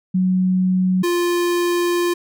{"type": "tone pair in turn", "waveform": ["sine", "square"], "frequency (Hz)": [185, 349.2], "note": ["F#3", "F4"], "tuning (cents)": [0, 0], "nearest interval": "major seventh", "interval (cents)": 1100, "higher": "second", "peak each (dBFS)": [-14, -17], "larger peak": "first", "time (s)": [[0.14, 1.03], [1.03, 2.14]], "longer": "second", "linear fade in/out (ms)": 10, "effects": []}